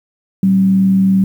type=tone with frequency modulation; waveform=sine; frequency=191.7 Hz; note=G3; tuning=38 cents flat; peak=-8 dBFS; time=0.43-1.24 s; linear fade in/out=2 ms; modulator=77.4 Hz; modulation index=0.23; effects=7-bit